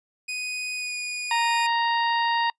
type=tone with pitch glide; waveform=sawtooth; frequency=2489 to 2459 Hz; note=D#7 to D#7; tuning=0 to -21 cents; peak=-25 dBFS; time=0.28-1.67 s; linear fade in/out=10 ms; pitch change=-21 cents; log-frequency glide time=0.75-0.95 s
type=harmonic tone; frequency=932.3 Hz; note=A#5; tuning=in tune; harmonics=1 / 2 / 3 / 4 / 5; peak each=-22 / -28 / -32 / -34 / -36 dBFS; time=1.31-2.5 s; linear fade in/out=2 ms
effects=noise-tail reverb RT60 0.1 s tail -26 dB re dry + resampled to 22050 Hz